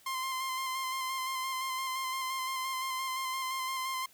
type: tone with vibrato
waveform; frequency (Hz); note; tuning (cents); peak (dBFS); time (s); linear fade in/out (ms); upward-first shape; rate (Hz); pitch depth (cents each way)
sawtooth; 1046.5; C6; 0; -29; 0.06-4.06; 5; square; 5.8; 19
effects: white hiss -61 dBFS RMS until 4.13 s